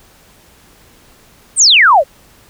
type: exponential sweep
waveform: sine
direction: down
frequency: 9210 to 504 Hz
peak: -4 dBFS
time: 1.56-2.04 s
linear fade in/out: 50 ms
effects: pink hiss -46 dBFS RMS until 2.49 s